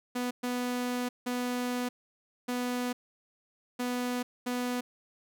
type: tone bursts at uneven times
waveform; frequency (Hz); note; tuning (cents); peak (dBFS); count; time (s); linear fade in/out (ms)
sawtooth; 246.9; B3; 0; -26; 6; 0.15-0.31 / 0.43-1.09 / 1.26-1.89 / 2.48-2.93 / 3.79-4.23 / 4.46-4.81; 10
effects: none